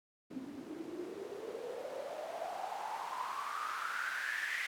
white noise with band-pass filter sweep, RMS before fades -41 dBFS, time 0.3-4.67 s, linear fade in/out 10 ms, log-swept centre 250 to 2000 Hz, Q 8.5, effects none

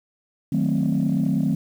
sine chord, D# diminished seventh, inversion none, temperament equal, 155.56 / 185 / 220 / 261.6 Hz, D#3 / F#3 / A3 / C4, 0 / 0 / 0 / 0 cents, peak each -23 dBFS, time 0.52-1.55 s, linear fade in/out 5 ms, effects tanh soft clip ceiling -13 dBFS + 8-bit

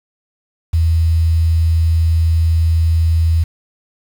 sine tone with quantisation, 82 Hz, E2, 9 cents flat, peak -10 dBFS, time 0.73-3.44 s, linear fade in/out 10 ms, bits 6, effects none

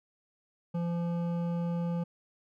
sine tone with hard clipping, 171.3 Hz, F3, 33 cents flat, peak -31 dBFS, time 0.74-2.04 s, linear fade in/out 10 ms, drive 11 dB, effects none

